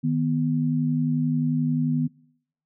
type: tone pair together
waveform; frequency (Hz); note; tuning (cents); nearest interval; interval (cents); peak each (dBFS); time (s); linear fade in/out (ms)
sine; 155.54 / 246.9; D#3 / B3; 0 / 0; minor sixth; 800; -23; 0.03-2.08; 20
effects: noise-tail reverb RT60 0.7 s tail -23 dB re dry